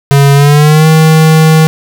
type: tone with pitch glide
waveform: square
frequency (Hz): 140.2 to 158.28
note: C#3 to D#3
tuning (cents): +20 to +30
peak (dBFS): -3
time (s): 0.11-1.67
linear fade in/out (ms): 0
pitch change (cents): +210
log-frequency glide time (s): 0.34-0.87
effects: none